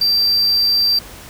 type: tone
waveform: triangle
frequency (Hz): 4695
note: D8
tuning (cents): -1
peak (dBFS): -11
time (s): 0.01-0.99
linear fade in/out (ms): 5
effects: pink hiss -37 dBFS RMS until 1.29 s